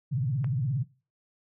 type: tone with vibrato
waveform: sine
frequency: 132 Hz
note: C3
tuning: 16 cents sharp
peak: -25 dBFS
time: 0.11-0.84 s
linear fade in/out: 20 ms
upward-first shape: triangle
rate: 17 Hz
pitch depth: 290 cents each way
type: click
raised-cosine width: 0.5 ms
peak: -27 dBFS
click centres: 0.444 s
effects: noise-tail reverb RT60 0.3 s tail -17 dB re dry